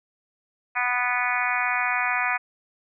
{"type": "harmonic tone with a mistuned harmonic", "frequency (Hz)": 246.9, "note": "B3", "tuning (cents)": 0, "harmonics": [3, 4, 5, 6, 7, 8, 9, 10], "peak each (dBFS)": [-30, -30, -30, -30, -30, -30, -30, -30], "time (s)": [0.75, 2.38], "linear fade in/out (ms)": 20, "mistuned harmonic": 10, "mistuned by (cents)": -15, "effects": []}